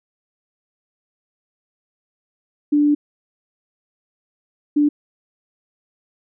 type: tone bursts at uneven times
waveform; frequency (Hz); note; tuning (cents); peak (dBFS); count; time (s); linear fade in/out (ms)
sine; 293.7; D4; 0; -12; 2; 2.72-2.95 / 4.76-4.89; 10
effects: none